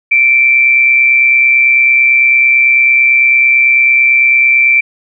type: tone with amplitude modulation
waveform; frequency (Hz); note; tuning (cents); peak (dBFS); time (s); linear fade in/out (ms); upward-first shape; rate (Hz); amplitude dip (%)
sine; 2340; D7; -7; -3; 0.11-4.81; 10; sine; 129; 45
effects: none